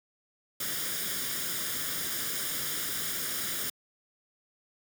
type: noise with comb filter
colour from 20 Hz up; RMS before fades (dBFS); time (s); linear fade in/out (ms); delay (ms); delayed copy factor
white; -33; 0.6-3.7; 5; 0.58; +0.65
effects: high-pass 100 Hz 12 dB/octave